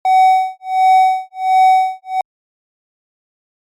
triangle tone with tremolo, 753 Hz, F#5, 30 cents sharp, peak -4 dBFS, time 0.05-2.21 s, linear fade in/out 2 ms, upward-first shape sine, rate 1.4 Hz, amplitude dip 100%, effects Opus 48 kbps

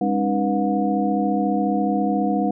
sine tone cluster, 202.5 / 272.3 / 306.7 / 487 / 721 Hz, G#3 / C#4 / D#4 / B4 / F#5, -43 / -31 / -25 / -24 / -45 cents, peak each -22 / -26 / -24 / -28 / -24 dBFS, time 0.01-2.51 s, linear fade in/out 5 ms, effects none

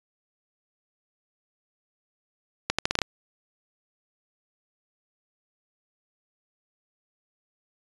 accelerating click train, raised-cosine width 0.2 ms, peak -5 dBFS, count 7, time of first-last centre 2.7-3.017 s, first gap 86 ms, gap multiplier 0.8, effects resampled to 22050 Hz

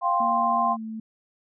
sine chord, F suspended second, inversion none, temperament just, 698.5 / 785.8 / 1047.7 Hz, F5 / G5 / C6, 0 / +4 / +2 cents, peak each -25 / -27 / -22 dBFS, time 0.01-0.77 s, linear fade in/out 50 ms
sine tone with pitch glide, 233.1 to 220.8 Hz, A#3 to A3, 0 to +6 cents, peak -31 dBFS, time 0.2-1 s, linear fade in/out 5 ms, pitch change -94 cents, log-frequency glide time 0.66-0.82 s
effects none

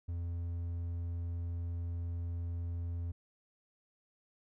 triangle tone, 85.6 Hz, F2, 34 cents flat, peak -33 dBFS, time 0.08-3.12 s, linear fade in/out 10 ms, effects none

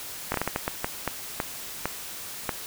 slowing click train, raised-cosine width 0.5 ms, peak -10 dBFS, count 12, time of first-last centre 0.32-2.492 s, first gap 22 ms, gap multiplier 1.4, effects white hiss -38 dBFS RMS until 2.66 s

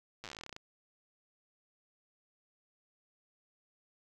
slowing click train, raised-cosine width 0.2 ms, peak -27 dBFS, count 18, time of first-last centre 0.24-0.564 s, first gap 8 ms, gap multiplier 1.1, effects none

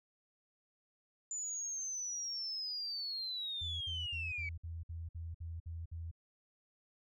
sine linear sweep, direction down, 7070 to 2242 Hz, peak -37 dBFS, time 1.31-4.49 s, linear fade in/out 2 ms
sine tone bursts, 83 Hz, E2, 12 cents sharp, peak -40 dBFS, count 10, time 3.61-6.114 s, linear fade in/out 10 ms, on 200 ms, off 56 ms
effects tanh soft clip ceiling -31 dBFS

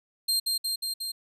sawtooth tone with echo, 4186 Hz, C8, in tune, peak -20 dBFS, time 0.28-0.4 s, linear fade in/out 10 ms, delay 180 ms, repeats 4, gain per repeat -2 dB, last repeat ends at 1.12 s, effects resampled to 32000 Hz

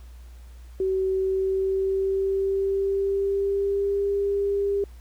sine tone with pitch glide, 380 to 400.3 Hz, F#4 to G4, +46 to +36 cents, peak -21 dBFS, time 0.8-4.84 s, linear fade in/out 2 ms, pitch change +90 cents, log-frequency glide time 1.07-4.05 s, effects added 60 Hz sine -41 dBFS peak until 5 s + pink hiss -58 dBFS RMS until 5 s

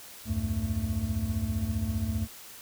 triangle tone cluster, 69.6 / 84.7 / 99.9 / 220.8 Hz, C#2 / E2 / G2 / A3, +8 / +48 / +33 / +6 cents, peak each -32 / -31 / -30 / -31 dBFS, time 0.25-2.28 s, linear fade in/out 50 ms, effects white hiss -47 dBFS RMS until 2.61 s

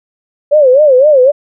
sine tone with vibrato, 554.4 Hz, C#5, in tune, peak -3 dBFS, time 0.51-1.32 s, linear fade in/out 20 ms, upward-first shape sine, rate 3.9 Hz, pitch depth 180 cents each way, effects none

